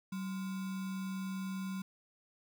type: tone with sample-and-hold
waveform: sine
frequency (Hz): 190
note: F#3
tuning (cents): +46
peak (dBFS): -36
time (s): 0.12-1.82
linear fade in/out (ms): 5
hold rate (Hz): 1225
effects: none